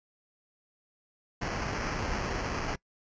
pink noise with sample-and-hold, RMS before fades -33 dBFS, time 1.41-2.76 s, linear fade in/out 10 ms, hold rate 3675 Hz, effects noise-tail reverb RT60 0.1 s tail -23 dB re dry + resampled to 16000 Hz

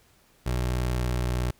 25% pulse tone with pitch glide, 61.74 to 61.35 Hz, B1 to B1, 0 to -11 cents, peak -21 dBFS, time 0.46-1.51 s, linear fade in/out 5 ms, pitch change -11 cents, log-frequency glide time 0.69-1.29 s, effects pink hiss -61 dBFS RMS until 1.59 s

